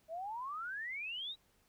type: exponential sweep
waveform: sine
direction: up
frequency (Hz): 622.3 to 3919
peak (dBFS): -39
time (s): 0.08-1.36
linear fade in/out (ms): 50
effects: pink hiss -72 dBFS RMS until 1.68 s